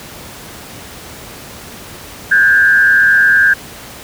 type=tone with frequency modulation; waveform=sine; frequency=1600 Hz; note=G6; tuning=35 cents sharp; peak=-6 dBFS; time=2.31-3.54 s; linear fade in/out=10 ms; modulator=109 Hz; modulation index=0.77; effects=pink hiss -32 dBFS RMS until 4.03 s + high-pass 60 Hz 12 dB/octave